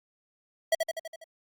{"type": "tone with echo", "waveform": "square", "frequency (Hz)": 651, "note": "E5", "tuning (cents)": -22, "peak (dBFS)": -21, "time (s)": [0.72, 0.75], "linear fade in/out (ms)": 5, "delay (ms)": 82, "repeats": 6, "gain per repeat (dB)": -4, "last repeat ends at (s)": 1.242, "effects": ["Opus 48 kbps"]}